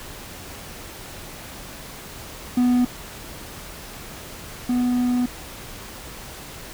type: tone pair in turn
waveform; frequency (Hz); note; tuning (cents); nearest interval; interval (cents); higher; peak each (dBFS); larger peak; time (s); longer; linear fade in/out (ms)
triangle; 246.9 / 246.9; B3 / B3; 0 / 0; unison; 0; neither; -13 / -16; first; 2.57-2.85 / 4.69-5.26; second; 5
effects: pink hiss -38 dBFS RMS until 6.73 s